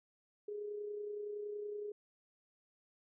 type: tone with amplitude modulation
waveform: sine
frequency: 415.3 Hz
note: G#4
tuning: in tune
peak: -38 dBFS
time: 0.48-1.92 s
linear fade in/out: 5 ms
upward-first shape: sine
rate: 30.7 Hz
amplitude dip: 40%
effects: none